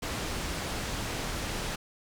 pink low-pass noise, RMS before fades -34 dBFS, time 0.02-1.76 s, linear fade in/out 10 ms, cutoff 8300 Hz, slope 12 dB/octave, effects none

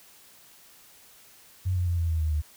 sine tone with pitch steps, 92.4 / 89.36 / 86.41 / 83.56 / 80.81 / 78.15 / 75.57 Hz, F#2 / F2 / F2 / E2 / E2 / D#2 / D#2, -2 / +40 / -18 / +24 / -34 / +8 / -50 cents, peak -23 dBFS, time 1.65-2.42 s, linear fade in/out 20 ms, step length 110 ms, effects white hiss -54 dBFS RMS until 2.56 s

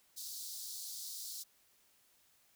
pink high-pass noise, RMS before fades -45 dBFS, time 0.16-1.44 s, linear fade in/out 20 ms, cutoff 4000 Hz, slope 48 dB/octave, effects white hiss -70 dBFS RMS until 2.55 s

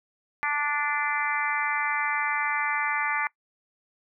harmonic tone, 292.8 Hz, D4, 5 cents flat, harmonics 3 / 4 / 5 / 6 / 7 / 8, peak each -31 / -31 / -34 / -31 / -29 / -35 dBFS, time 0.43-3.27 s, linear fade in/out 0 ms, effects noise-tail reverb RT60 0.1 s tail -22 dB re dry

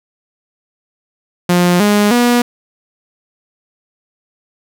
sawtooth tone with pitch steps, 176.9 / 206.8 / 241.7 Hz, F3 / G#3 / B3, +23 / -7 / -37 cents, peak -5 dBFS, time 1.49-2.42 s, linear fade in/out 5 ms, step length 310 ms, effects none

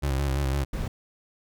30% pulse tone with vibrato, 68.4 Hz, C#2, 23 cents flat, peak -21 dBFS, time 0.02-0.65 s, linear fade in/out 20 ms, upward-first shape square, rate 5.9 Hz, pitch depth 55 cents each way
brown noise, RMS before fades -29 dBFS, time 0.73-0.88 s, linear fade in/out 5 ms
effects none

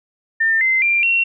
sine tone with pitch steps, 1802 / 2070 / 2378 / 2731 Hz, A6 / C7 / D7 / F7, +41 / -19 / +21 / -39 cents, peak -13 dBFS, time 0.4-1.24 s, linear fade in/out 10 ms, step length 210 ms, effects none

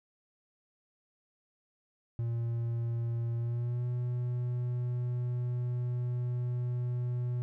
triangle tone with pitch glide, 117 to 122.75 Hz, A#2 to B2, +7 to -10 cents, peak -28 dBFS, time 2.19-7.42 s, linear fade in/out 0 ms, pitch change +83 cents, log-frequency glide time 3.37-3.86 s, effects none

